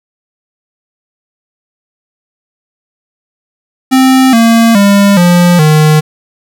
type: tone with pitch steps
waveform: square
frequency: 261.6 / 229.1 / 200.6 / 175.61 / 153.76 Hz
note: C4 / A#3 / G3 / F3 / D#3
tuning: 0 / -30 / +40 / +10 / -20 cents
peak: -4 dBFS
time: 3.91-6.01 s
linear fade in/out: 20 ms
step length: 420 ms
effects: none